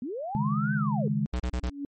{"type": "linear two-way sweep", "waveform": "sine", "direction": "up then down", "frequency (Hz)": [220, 1568, 385.2], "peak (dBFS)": -31, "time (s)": [0.02, 1.08], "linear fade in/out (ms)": 2, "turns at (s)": 0.74}
{"type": "chord", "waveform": "sine", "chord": "C# suspended second", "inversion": "none", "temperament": "equal", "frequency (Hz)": [138.59, 155.56, 207.7], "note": ["C#3", "D#3", "G#3"], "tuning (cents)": [0, 0, 0], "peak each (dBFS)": [-29, -30, -27], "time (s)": [0.35, 1.26], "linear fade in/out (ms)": 0}
{"type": "tone bursts", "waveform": "square", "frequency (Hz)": 61.74, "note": "B1", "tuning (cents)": 0, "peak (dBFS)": -27, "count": 4, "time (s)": [1.33, 1.697], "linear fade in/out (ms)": 5, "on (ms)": 67, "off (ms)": 33}
{"type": "tone with exponential growth", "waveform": "sine", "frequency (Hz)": 283, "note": "C#4", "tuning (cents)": 36, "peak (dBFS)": -28, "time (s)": [1.49, 1.85], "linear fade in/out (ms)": 2, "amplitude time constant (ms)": 77}
{"effects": ["MP3 32 kbps"]}